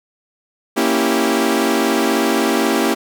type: chord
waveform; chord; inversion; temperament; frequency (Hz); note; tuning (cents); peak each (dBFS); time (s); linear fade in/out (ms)
sawtooth; A# diminished seventh; none; equal; 233.1 / 277.2 / 329.6 / 392; A#3 / C#4 / E4 / G4; 0 / 0 / 0 / 0; -16; 0.76-2.95; 20
effects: none